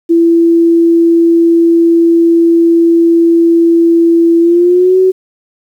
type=tone with pitch glide; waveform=sine; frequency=335.3 to 374.2 Hz; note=E4 to F#4; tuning=+30 to +20 cents; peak=-4 dBFS; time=0.09-5.12 s; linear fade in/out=20 ms; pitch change=+190 cents; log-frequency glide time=4.4-4.98 s; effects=7-bit